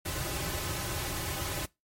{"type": "noise with comb filter", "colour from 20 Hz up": "pink", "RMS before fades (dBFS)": -34, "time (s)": [0.05, 1.66], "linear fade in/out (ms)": 10, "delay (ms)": 4.3, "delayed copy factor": -0.7, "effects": ["noise-tail reverb RT60 0.2 s tail -21 dB re dry", "MP3 64 kbps"]}